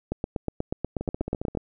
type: two click trains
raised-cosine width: 2 ms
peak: -17 / -13 dBFS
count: 9 / 13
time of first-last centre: 1.01-1.551 / 0.12-1.573 s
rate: 14.8 / 8.26 Hz
effects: none

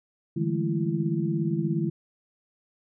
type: tone cluster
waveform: sine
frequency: 148.7 / 165.7 / 201.4 / 216.8 / 335.2 Hz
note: D3 / E3 / G3 / A3 / E4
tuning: +22 / +9 / +47 / -25 / +29 cents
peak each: -29 / -28 / -33 / -33 / -30 dBFS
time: 0.36-1.9 s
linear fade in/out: 10 ms
effects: none

